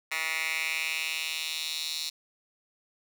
10% pulse tone with high-pass filter sweep, 160 Hz, D#3, 49 cents sharp, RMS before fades -32 dBFS, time 0.11-2.1 s, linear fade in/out 10 ms, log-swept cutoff 1800 to 4200 Hz, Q 2.9, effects none

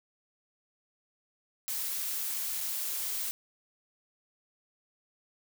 blue noise with dropouts, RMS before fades -34 dBFS, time 1.68-3.31 s, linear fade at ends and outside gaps 0 ms, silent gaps 2.606-2.61 s, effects none

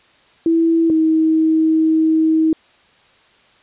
sine tone pair in turn, 329.6 / 318.3 Hz, E4 / D#4, 0 / +39 cents, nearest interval minor second, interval 61 cents, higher first, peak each -11 dBFS, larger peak neither, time 0.46-0.9 / 0.9-2.53 s, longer second, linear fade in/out 2 ms, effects white hiss -52 dBFS RMS until 3.62 s + resampled to 8000 Hz

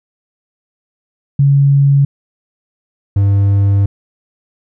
sine / triangle tone pair in turn, 140 / 99.58 Hz, C#3 / G2, +18 / +28 cents, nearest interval tritone, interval 590 cents, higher first, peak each -6 dBFS, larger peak neither, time 1.39-2.05 / 3.16-3.86 s, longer second, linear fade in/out 5 ms, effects none

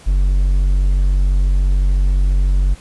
triangle tone, 47 Hz, F#1, 28 cents sharp, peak -9 dBFS, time 0.06-2.75 s, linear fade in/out 20 ms, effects pink hiss -43 dBFS RMS until 2.8 s + resampled to 24000 Hz

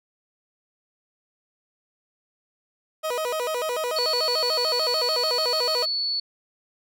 30% pulse tone with vibrato, 554.4 Hz, C#5, in tune, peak -22 dBFS, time 3.03-5.86 s, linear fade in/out 20 ms, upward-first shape square, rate 6.8 Hz, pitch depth 220 cents each way
sine tone, 4435 Hz, C#8, in tune, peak -23 dBFS, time 3.96-6.2 s, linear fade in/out 5 ms
effects none

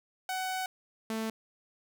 sawtooth tone pair in turn, 749 / 221.8 Hz, F#5 / A3, +21 / +14 cents, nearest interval octave + major sixth, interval 2107 cents, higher first, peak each -28 dBFS, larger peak neither, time 0.29-0.66 / 1.1-1.3 s, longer first, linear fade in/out 2 ms, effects none

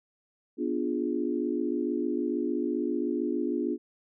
sine chord, B diminished seventh, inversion none, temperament equal, 246.9 / 293.7 / 349.2 / 415.3 Hz, B3 / D4 / F4 / Ab4, 0 / 0 / 0 / 0 cents, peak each -32 / -31 / -31 / -35 dBFS, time 0.57-3.78 s, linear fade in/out 50 ms, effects none

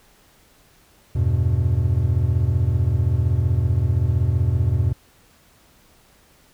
triangle chord, E minor, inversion none, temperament equal, 82.41 / 98 / 123.47 Hz, E2 / G2 / B2, 0 / 0 / 0 cents, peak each -19 dBFS, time 1.15-4.93 s, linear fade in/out 10 ms, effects pink hiss -55 dBFS RMS until 6.53 s

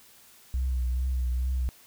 sine tone with vibrato, 63 Hz, B1, 35 cents sharp, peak -23 dBFS, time 0.54-1.69 s, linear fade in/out 0 ms, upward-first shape triangle, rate 2.3 Hz, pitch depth 49 cents each way, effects tanh soft clip ceiling -22 dBFS + white hiss -55 dBFS RMS until 1.86 s

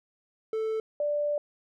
triangle / sine tone pair in turn, 440.4 / 587.9 Hz, A4 / D5, +2 / +2 cents, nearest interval perfect fourth, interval 500 cents, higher second, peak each -25 dBFS, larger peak neither, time 0.53-0.8 / 1-1.38 s, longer second, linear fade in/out 2 ms, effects none

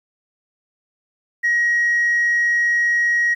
sine tone, 1895 Hz, A#6, 28 cents sharp, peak -13 dBFS, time 1.43-3.35 s, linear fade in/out 20 ms, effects tanh soft clip ceiling -12 dBFS + 9-bit

